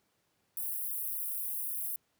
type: high-pass noise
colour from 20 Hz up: white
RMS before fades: -36 dBFS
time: 0.57-1.96 s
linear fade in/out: 2 ms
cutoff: 10000 Hz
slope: 48 dB/octave
effects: pink hiss -75 dBFS RMS until 2.19 s + high-pass 100 Hz 12 dB/octave